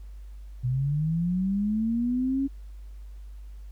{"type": "linear sweep", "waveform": "sine", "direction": "up", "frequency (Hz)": [120.9, 277.2], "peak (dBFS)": -23, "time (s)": [0.63, 2.48], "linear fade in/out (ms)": 20, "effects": ["added 50 Hz sine -39 dBFS peak until 3.71 s", "pink hiss -65 dBFS RMS until 3.71 s"]}